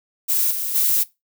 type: noise with level steps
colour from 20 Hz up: violet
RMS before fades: -19 / -25 / -18 dBFS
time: 0.28-1.04 s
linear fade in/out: 20 ms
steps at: 0.5 / 0.74 s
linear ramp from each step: 20 ms
effects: noise-tail reverb RT60 0.2 s tail -19 dB re dry